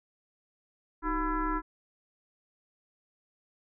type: tone with frequency modulation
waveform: sine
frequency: 654 Hz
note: E5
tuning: 14 cents flat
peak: -27 dBFS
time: 1.02-1.62 s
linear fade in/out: 50 ms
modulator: 344 Hz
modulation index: 2.4
effects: none